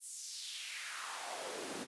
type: noise with high-pass filter sweep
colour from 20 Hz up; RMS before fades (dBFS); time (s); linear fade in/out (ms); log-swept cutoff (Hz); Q
pink; -44; 0-1.87; 50; 9500 to 230; 2.4
effects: resampled to 24000 Hz